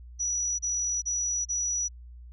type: tone bursts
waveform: sine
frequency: 5870 Hz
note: F#8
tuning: 15 cents flat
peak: -26 dBFS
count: 4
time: 0.19-1.886 s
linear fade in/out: 20 ms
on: 400 ms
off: 32 ms
effects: added 60 Hz sine -43 dBFS peak until 2.32 s